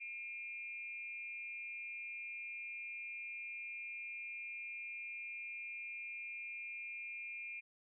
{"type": "tone with amplitude modulation", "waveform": "sine", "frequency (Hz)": 2400, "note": "D7", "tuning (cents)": 37, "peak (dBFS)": -40, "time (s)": [0, 7.61], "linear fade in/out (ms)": 20, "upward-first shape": "sine", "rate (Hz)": 240, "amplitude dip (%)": 70, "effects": []}